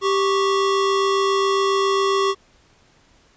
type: tone pair together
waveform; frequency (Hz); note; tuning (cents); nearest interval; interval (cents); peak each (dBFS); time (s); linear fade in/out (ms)
square; 392 / 1108.7; G4 / C#6; 0 / 0; octave + tritone; 1800; -19 / -22; 0.01-2.35; 50
effects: pink hiss -56 dBFS RMS until 3.36 s + resampled to 16000 Hz